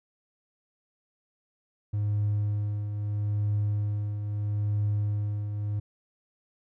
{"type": "tone with tremolo", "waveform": "triangle", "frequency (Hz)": 103.83, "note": "G#2", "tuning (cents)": 0, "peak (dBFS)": -20, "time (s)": [1.93, 5.8], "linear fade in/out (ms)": 10, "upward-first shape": "triangle", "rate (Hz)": 0.77, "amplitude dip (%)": 60, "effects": ["tanh soft clip ceiling -19 dBFS"]}